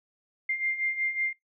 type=beating tone pair; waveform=sine; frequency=2100 / 2105.4 Hz; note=C7 / C7; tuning=+6 / +10 cents; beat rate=5.4 Hz; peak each=-33 / -28 dBFS; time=0.49-1.33 s; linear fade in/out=5 ms; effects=noise-tail reverb RT60 0.2 s tail -24 dB re dry